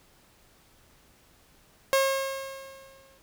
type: tone with exponential decay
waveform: sawtooth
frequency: 540 Hz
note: C#5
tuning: 45 cents flat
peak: -15 dBFS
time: 1.93-3.18 s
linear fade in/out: 0 ms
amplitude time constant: 270 ms
effects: pink hiss -60 dBFS RMS until 3.22 s